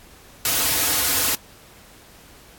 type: noise with comb filter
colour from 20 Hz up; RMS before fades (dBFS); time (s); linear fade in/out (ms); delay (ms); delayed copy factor
white; -20; 0.45-1.35; 2; 5.1; -0.75
effects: pink hiss -48 dBFS RMS until 2.58 s + AAC 64 kbps